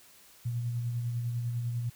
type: tone with tremolo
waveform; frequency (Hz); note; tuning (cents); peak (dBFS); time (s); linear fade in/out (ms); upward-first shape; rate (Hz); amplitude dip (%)
sine; 119.4; A#2; +42; -28; 0.45-1.9; 10; sine; 10; 35
effects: white hiss -57 dBFS RMS until 1.95 s